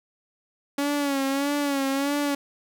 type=tone with vibrato; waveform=sawtooth; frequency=280 Hz; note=C#4; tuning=18 cents sharp; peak=-19 dBFS; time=0.78-2.35 s; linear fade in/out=5 ms; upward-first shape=sine; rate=1.6 Hz; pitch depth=61 cents each way; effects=none